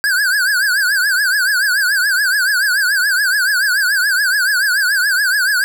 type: tone with vibrato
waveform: square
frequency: 1568 Hz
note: G6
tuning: in tune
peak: -13 dBFS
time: 0.04-5.64 s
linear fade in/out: 0 ms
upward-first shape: triangle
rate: 7 Hz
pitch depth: 170 cents each way
effects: none